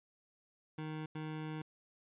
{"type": "tone bursts at uneven times", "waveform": "25% pulse", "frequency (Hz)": 155.56, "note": "D#3", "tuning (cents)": 0, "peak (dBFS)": -36, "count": 2, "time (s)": [[0.78, 1.06], [1.15, 1.62]], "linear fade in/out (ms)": 5, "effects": ["resampled to 8000 Hz"]}